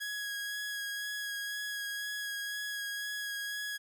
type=tone with vibrato; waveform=sawtooth; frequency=1661.2 Hz; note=G#6; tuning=in tune; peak=-32 dBFS; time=0-3.78 s; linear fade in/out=20 ms; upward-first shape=sine; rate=2 Hz; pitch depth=15 cents each way; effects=none